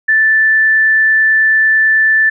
sine tone with frequency modulation, 1760 Hz, A6, in tune, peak -7 dBFS, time 0.08-2.3 s, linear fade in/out 10 ms, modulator 29.1 Hz, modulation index 0.26, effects none

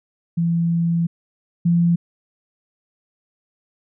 sine tone pair in turn, 168.5 / 171.05 Hz, E3 / F3, +38 / -36 cents, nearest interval unison, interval 26 cents, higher second, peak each -16 / -13 dBFS, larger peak second, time 0.37-1.07 / 1.65-1.96 s, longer first, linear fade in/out 10 ms, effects none

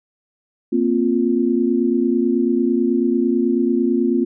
sine chord, Bb suspended second, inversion none, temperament just, 233.1 / 262.2 / 349.6 Hz, Bb3 / C4 / F4, 0 / +4 / +2 cents, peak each -19 dBFS, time 0.72-4.25 s, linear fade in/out 10 ms, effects none

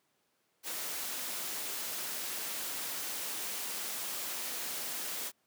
white noise, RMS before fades -38 dBFS, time 0.63-5.32 s, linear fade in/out 50 ms, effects pink hiss -75 dBFS RMS until 5.46 s + high-pass 200 Hz 12 dB/octave

